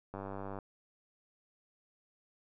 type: click train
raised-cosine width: 1 ms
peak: -28 dBFS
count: 45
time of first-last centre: 0.14-0.588 s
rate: 98.3 Hz
effects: none